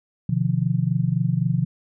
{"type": "tone cluster", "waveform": "sine", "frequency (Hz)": [125.1, 149, 172.8], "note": ["B2", "D3", "F3"], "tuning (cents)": [23, 25, -18], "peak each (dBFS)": -23, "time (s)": [0.29, 1.65], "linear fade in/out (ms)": 5, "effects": []}